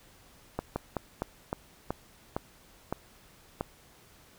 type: slowing click train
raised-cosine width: 1 ms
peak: -16 dBFS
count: 9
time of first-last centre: 0.59-3.61 s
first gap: 170 ms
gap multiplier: 1.22
effects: pink hiss -58 dBFS RMS until 4.38 s